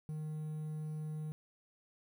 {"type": "tone with quantisation", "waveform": "triangle", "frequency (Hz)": 154.2, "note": "D#3", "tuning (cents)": -15, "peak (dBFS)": -36, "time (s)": [0.09, 1.32], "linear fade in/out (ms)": 0, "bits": 11, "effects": []}